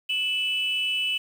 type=tone pair together; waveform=sine; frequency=2621 / 2979 Hz; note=E7 / F#7; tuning=-11 / +11 cents; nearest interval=major second; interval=222 cents; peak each=-26 / -24 dBFS; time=0.09-1.18 s; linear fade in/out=10 ms; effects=tanh soft clip ceiling -18 dBFS + 8-bit